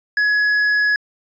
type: tone with tanh clipping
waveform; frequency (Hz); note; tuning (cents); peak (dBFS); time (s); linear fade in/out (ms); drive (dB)
sine; 1685; G#6; +25; -15; 0.17-0.96; 2; 6
effects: resampled to 16000 Hz